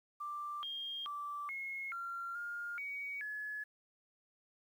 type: tone with pitch steps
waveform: sine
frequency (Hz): 1179 / 3221 / 1166 / 2166 / 1377 / 1414 / 2254 / 1703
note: D6 / G7 / D6 / C#7 / F6 / F6 / C#7 / G#6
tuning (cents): +6 / +46 / -13 / -41 / -25 / +21 / +28 / +43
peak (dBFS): -39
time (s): 0.2-3.64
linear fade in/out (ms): 10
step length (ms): 430
effects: 11-bit